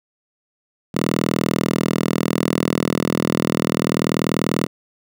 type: tone with high-pass filter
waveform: 5% pulse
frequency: 40.28 Hz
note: E1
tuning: 39 cents flat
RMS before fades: -20 dBFS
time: 0.94-4.67 s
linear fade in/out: 10 ms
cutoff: 180 Hz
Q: 1.6
effects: none